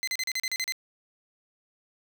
20% pulse tone bursts, 2055 Hz, C7, 32 cents flat, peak -22 dBFS, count 9, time 0.03-0.722 s, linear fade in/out 0 ms, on 44 ms, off 37 ms, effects 9-bit

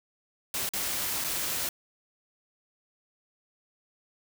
white noise with dropouts, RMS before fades -31 dBFS, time 0.54-1.69 s, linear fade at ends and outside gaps 2 ms, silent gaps 0.691-0.735 / 1.241-1.245 s, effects none

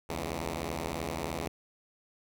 5% pulse beating tone pair, 70.2 / 83.2 Hz, C#2 / E2, +22 / +17 cents, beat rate 13 Hz, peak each -26 / -24 dBFS, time 0.09-1.48 s, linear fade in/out 5 ms, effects none

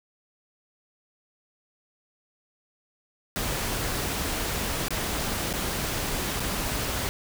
pink noise with dropouts, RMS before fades -29 dBFS, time 3.36-7.09 s, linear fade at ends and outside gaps 0 ms, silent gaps 4.884-4.906 / 5.529-5.537 / 6.397-6.403 s, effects none

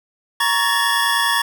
square tone cluster, 939 / 1116 / 1716 / 1825 / 3378 Hz, A#5 / C#6 / A6 / A#6 / G#7, +12 / +11 / -44 / -37 / +29 cents, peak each -23 dBFS, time 0.4-1.42 s, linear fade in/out 5 ms, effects none

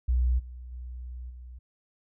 sine tone with level steps, 61.74 Hz, B1, in tune, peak -21 / -39 / -36 / -41 dBFS, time 0.08-1.59 s, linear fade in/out 10 ms, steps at 0.38 / 0.71 / 1.29 s, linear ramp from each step 20 ms, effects none

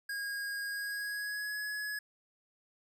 square tone with pitch glide, 1633 to 1687.7 Hz, G#6 to G#6, -30 to +27 cents, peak -36 dBFS, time 0.09-1.99 s, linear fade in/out 5 ms, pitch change +57 cents, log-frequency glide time 0.67-1.58 s, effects none

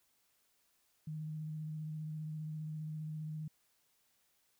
sine tone with vibrato, 154.9 Hz, D#3, 7 cents flat, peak -39 dBFS, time 1.07-3.48 s, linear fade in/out 5 ms, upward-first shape sine, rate 15 Hz, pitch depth 19 cents each way, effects white hiss -75 dBFS RMS until 4.59 s

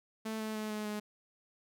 sawtooth tone with pitch steps, 220 / 217.5 / 215 / 212.5 / 210.1 Hz, A3 / A3 / A3 / G#3 / G#3, 0 / -20 / -40 / +40 / +20 cents, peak -32 dBFS, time 0.25-1 s, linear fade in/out 10 ms, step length 150 ms, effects none

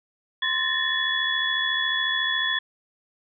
sine tone cluster, 1039 / 1745 / 1819 / 3398 Hz, C6 / A6 / A#6 / G#7, -12 / -15 / -43 / +39 cents, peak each -33 / -28 / -27 / -25 dBFS, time 0.42-2.59 s, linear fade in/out 5 ms, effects none

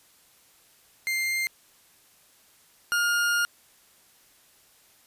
40% pulse tone pair in turn, 2101 / 1417.3 Hz, C7 / F6, +7 / +25 cents, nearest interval perfect fifth, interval 682 cents, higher first, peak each -24 / -21 dBFS, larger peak second, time 1.07-1.47 / 2.92-3.45 s, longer second, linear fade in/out 0 ms, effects white hiss -59 dBFS RMS until 5.06 s + resampled to 32000 Hz

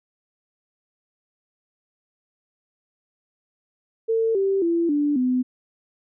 sine tone with pitch steps, 450.5 / 389.9 / 337.5 / 292.1 / 252.8 Hz, A4 / G4 / E4 / D4 / B3, +41 / -9 / +41 / -9 / +41 cents, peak -18 dBFS, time 4.08-5.43 s, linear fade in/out 20 ms, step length 270 ms, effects none

